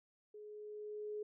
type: tone with level ramp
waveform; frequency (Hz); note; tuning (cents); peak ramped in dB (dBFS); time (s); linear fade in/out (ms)
sine; 421.3; G#4; +25; -50 to -39; 0.34-1.23; 5
effects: none